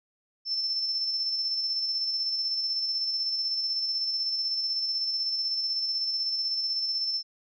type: tone with tremolo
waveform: sine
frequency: 5320 Hz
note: E8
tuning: 15 cents sharp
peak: -25 dBFS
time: 0.45-7.23 s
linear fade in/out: 50 ms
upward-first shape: square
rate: 16 Hz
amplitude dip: 30%
effects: none